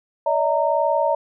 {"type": "tone cluster", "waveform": "sine", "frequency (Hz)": [578, 639, 923], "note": ["D5", "D#5", "A#5"], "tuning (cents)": [-28, 46, -17], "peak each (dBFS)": -21, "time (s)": [0.26, 1.15], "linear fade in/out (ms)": 5, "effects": []}